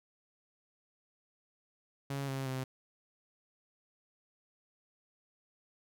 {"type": "tone with pitch steps", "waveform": "sawtooth", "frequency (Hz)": [138.6, 134.65, 130.82], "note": ["C#3", "C#3", "C3"], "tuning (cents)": [0, -50, 0], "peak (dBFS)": -31, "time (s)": [2.1, 2.64], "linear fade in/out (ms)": 5, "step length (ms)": 180, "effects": []}